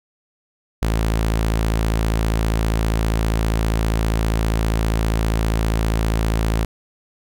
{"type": "tone", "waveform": "sawtooth", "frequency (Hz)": 55, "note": "A1", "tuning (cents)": 0, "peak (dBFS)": -13, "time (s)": [0.82, 6.65], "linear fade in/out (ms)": 5, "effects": []}